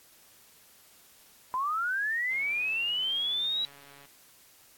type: linear sweep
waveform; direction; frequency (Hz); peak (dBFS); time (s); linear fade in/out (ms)
sine; up; 994 to 3907; -27; 1.54-3.65; 0
type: click train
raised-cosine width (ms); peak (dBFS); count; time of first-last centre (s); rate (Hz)
0.3; -37; 247; 2.31-4.055; 141
effects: white hiss -58 dBFS RMS until 4.77 s + AAC 64 kbps